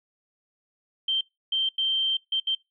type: tone bursts at uneven times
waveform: sine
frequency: 3136 Hz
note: G7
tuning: in tune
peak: -22 dBFS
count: 5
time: 1.08-1.21 / 1.52-1.69 / 1.78-2.17 / 2.32-2.4 / 2.47-2.55 s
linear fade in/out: 5 ms
effects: noise-tail reverb RT60 0.2 s tail -23 dB re dry